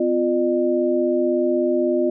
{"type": "tone cluster", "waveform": "sine", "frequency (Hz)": [253.4, 349.7, 605], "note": ["B3", "F4", "D#5"], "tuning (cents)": [45, 2, -49], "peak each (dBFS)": [-23, -19, -22], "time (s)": [0, 2.1], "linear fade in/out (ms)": 5, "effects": []}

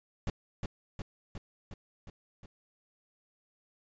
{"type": "noise with echo", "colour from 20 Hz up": "brown", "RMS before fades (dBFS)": -32, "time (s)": [0.27, 0.3], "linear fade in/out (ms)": 2, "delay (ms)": 360, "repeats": 6, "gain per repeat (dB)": -3, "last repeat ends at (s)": 2.46, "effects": ["resampled to 16000 Hz"]}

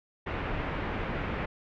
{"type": "low-pass noise", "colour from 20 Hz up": "pink", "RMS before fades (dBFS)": -33, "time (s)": [0.26, 1.46], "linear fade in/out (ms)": 10, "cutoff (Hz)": 2500, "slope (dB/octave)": 24, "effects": []}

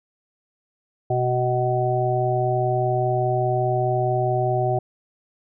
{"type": "harmonic tone", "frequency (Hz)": 124.9, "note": "B2", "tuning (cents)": 20, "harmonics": [1, 3, 5, 6], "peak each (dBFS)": [-23, -25, -25, -24], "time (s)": [1.1, 4.79], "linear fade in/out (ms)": 5, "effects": []}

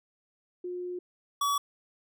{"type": "tone pair in turn", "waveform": ["sine", "square"], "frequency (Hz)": [358.2, 1137.2], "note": ["F4", "C#6"], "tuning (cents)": [44, 44], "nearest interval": "octave + minor sixth", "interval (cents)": 2000, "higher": "second", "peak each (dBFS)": [-33, -26], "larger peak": "second", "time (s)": [[0.64, 0.99], [1.41, 1.58]], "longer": "first", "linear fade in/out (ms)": 5, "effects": []}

